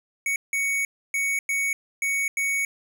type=tone bursts at uneven times; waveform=square; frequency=2230 Hz; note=C#7; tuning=10 cents sharp; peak=-23 dBFS; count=6; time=0.26-0.36 / 0.53-0.85 / 1.14-1.39 / 1.49-1.73 / 2.02-2.28 / 2.37-2.65 s; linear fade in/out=2 ms; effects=none